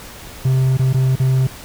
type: tone with dropouts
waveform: triangle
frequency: 130.81 Hz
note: C3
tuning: in tune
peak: -10 dBFS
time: 0.45-1.47 s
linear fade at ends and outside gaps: 5 ms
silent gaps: 0.772-0.793 / 0.929-0.943 / 1.156-1.198 s
effects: added 60 Hz sine -43 dBFS peak until 1.64 s + pink hiss -36 dBFS RMS until 1.64 s